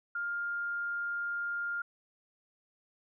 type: tone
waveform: sine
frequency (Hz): 1405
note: F6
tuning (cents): +10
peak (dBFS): -32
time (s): 0.15-1.82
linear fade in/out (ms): 5
effects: none